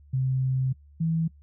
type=tone pair in turn; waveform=sine; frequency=130.81 / 162.98 Hz; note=C3 / E3; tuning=0 / -19 cents; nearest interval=major third; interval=381 cents; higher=second; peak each=-22 dBFS; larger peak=neither; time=0.13-0.73 / 1-1.28 s; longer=first; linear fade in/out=10 ms; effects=noise-tail reverb RT60 0.1 s tail -24 dB re dry + added 72 Hz sine -50 dBFS peak until 1.42 s